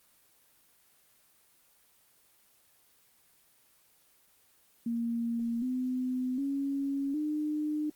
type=tone with pitch steps; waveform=sine; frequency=233.1 / 254.2 / 277.2 / 302.3 Hz; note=A#3 / C4 / C#4 / D#4; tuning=0 / -50 / 0 / -50 cents; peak=-29 dBFS; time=4.86-7.9 s; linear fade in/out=5 ms; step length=760 ms; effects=white hiss -65 dBFS RMS until 7.95 s + Opus 24 kbps